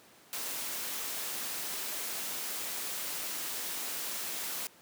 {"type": "noise", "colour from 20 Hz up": "white", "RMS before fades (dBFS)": -37, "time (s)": [0.33, 4.67], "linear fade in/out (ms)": 0, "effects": ["pink hiss -58 dBFS RMS until 4.81 s", "high-pass 200 Hz 12 dB/octave"]}